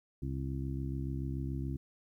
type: harmonic tone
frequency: 67 Hz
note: C2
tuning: 42 cents sharp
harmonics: 1 / 2 / 3 / 4 / 5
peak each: -38 / -37 / -47 / -42 / -45 dBFS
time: 0.22-1.77 s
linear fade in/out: 5 ms
effects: 12-bit